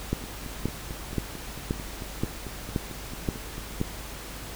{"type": "two click trains", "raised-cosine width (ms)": 3, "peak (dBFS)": [-24, -12], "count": [17, 8], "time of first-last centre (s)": [[0.24, 3.803], [0.13, 3.814]], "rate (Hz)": [4.49, 1.9], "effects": ["added 50 Hz sine -41 dBFS peak until 4.55 s", "pink hiss -40 dBFS RMS until 4.55 s"]}